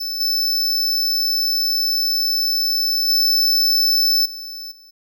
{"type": "tone with level steps", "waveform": "square", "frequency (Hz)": 5274, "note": "E8", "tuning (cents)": 0, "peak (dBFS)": [-23, -17, -14, -30, -44], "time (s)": [0, 4.91], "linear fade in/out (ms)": 10, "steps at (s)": [0.2, 3.08, 4.25, 4.71], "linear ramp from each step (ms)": 10, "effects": []}